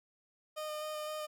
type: tone with vibrato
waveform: 30% pulse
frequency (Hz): 611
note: D#5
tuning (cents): -32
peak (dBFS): -35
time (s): 0.56-1.27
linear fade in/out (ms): 20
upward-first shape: square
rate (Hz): 3.9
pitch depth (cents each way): 10
effects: none